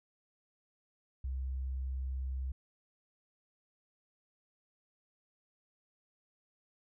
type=tone; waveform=sine; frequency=65.41 Hz; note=C2; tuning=in tune; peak=-34 dBFS; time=1.24-2.52 s; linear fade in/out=5 ms; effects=none